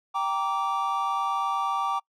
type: chord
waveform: triangle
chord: G minor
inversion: none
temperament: equal with one note detuned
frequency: 784 / 932.3 / 1163.2 Hz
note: G5 / Bb5 / D6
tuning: 0 / 0 / -17 cents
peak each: -28 / -29 / -25 dBFS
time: 0.14-2 s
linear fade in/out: 20 ms
effects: noise-tail reverb RT60 0.1 s tail -25 dB re dry